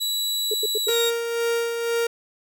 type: tone with pitch glide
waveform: sawtooth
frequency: 3924 to 3758 Hz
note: B7 to A#7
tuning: -12 to +13 cents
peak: -20 dBFS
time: 0-1.11 s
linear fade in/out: 20 ms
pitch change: -75 cents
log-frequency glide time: 0.83-0.97 s
type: tone bursts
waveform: sine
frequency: 430 Hz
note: A4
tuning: 40 cents flat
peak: -22 dBFS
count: 4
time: 0.51-0.898 s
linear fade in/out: 5 ms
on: 31 ms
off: 88 ms
type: tone with tremolo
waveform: 45% pulse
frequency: 466.2 Hz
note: A#4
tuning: in tune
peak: -20 dBFS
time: 0.88-2.07 s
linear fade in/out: 5 ms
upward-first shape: sine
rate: 2 Hz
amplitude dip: 45%
effects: none